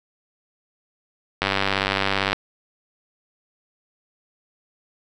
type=click train; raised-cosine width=0.3 ms; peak=-4 dBFS; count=90; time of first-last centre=1.42-2.33 s; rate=97.8 Hz; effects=none